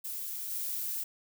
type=noise with level steps; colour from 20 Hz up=violet; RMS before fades=-38 / -35 dBFS; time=0.04-1.04 s; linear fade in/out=10 ms; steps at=0.5 s; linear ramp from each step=10 ms; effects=none